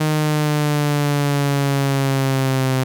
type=exponential sweep; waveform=sawtooth; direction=down; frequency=154.7 to 130.1 Hz; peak=-12 dBFS; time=0-2.84 s; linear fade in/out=10 ms; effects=none